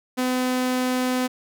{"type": "tone", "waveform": "sawtooth", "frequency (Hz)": 253.5, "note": "B3", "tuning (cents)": 45, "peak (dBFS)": -17, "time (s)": [0.17, 1.28], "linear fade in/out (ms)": 20, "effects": []}